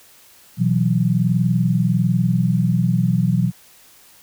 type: chord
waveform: sine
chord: B suspended fourth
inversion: none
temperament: equal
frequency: 123.47 / 164.81 / 185 Hz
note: B2 / E3 / F#3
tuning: 0 / 0 / 0 cents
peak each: -19 dBFS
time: 0.57-3.52 s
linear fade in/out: 50 ms
effects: white hiss -49 dBFS RMS until 4.22 s